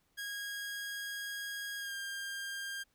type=tone with pitch glide; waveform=sawtooth; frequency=1639 to 1602.5 Hz; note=G#6 to G6; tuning=-23 to +38 cents; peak=-35 dBFS; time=0.17-2.84 s; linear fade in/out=20 ms; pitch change=-39 cents; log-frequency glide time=1.78-1.94 s; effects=pink hiss -75 dBFS RMS until 2.94 s